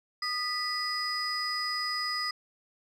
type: tone cluster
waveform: sine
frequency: 1232 / 1975 / 4980 Hz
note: D#6 / B6 / D#8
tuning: -17 / 0 / +1 cents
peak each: -33 / -34 / -30 dBFS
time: 0.22-2.31 s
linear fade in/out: 5 ms
effects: tanh soft clip ceiling -25 dBFS

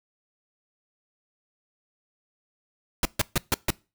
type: noise bursts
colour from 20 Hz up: pink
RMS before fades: -22 dBFS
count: 5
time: 3.03-3.705 s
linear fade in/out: 2 ms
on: 23 ms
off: 140 ms
effects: noise-tail reverb RT60 0.3 s tail -24 dB re dry

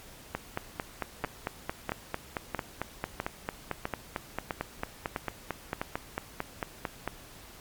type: two click trains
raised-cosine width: 0.5 ms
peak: -15 / -15 dBFS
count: 31 / 8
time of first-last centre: 0.35-7.076 / 1.24-5.815 s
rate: 4.46 / 1.53 Hz
effects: pink hiss -50 dBFS RMS until 7.6 s + MP3 96 kbps

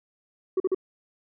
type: tone bursts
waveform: sine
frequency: 376.2 Hz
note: F#4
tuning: 29 cents sharp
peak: -18 dBFS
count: 3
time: 0.57-0.747 s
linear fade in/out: 5 ms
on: 31 ms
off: 42 ms
effects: tanh soft clip ceiling -19 dBFS

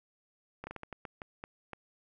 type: slowing click train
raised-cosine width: 0.5 ms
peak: -26 dBFS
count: 10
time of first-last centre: 0.64-1.733 s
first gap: 30 ms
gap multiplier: 1.33
effects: none

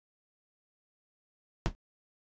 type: noise with exponential decay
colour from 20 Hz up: brown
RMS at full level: -20 dBFS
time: 1.66-1.75 s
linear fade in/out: 0 ms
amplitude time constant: 18 ms
effects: resampled to 16000 Hz

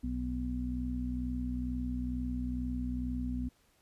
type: harmonic tone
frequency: 62.2 Hz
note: B1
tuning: 13 cents sharp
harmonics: 1 / 2 / 3 / 4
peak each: -36 / -44 / -45 / -35 dBFS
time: 0.03-3.49 s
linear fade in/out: 10 ms
effects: pink hiss -69 dBFS RMS until 3.81 s + resampled to 32000 Hz

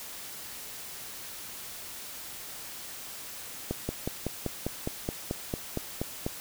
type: slowing click train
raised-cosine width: 2 ms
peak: -16 dBFS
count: 13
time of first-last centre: 3.71-6.265 s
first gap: 180 ms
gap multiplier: 1.03
effects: white hiss -42 dBFS RMS until 6.4 s

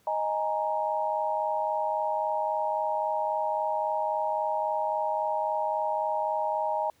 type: chord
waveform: sine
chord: D# suspended fourth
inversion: none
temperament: just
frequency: 622.3 / 829.7 / 933.4 Hz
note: D#5 / G#5 / A#5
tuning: 0 / -2 / +2 cents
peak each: -30 dBFS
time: 0.07-6.9 s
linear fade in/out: 2 ms
effects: pink hiss -65 dBFS RMS until 7 s + high-pass 80 Hz 12 dB/octave

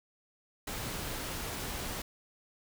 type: noise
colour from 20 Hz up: pink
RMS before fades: -38 dBFS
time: 0.67-2.02 s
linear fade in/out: 5 ms
effects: none

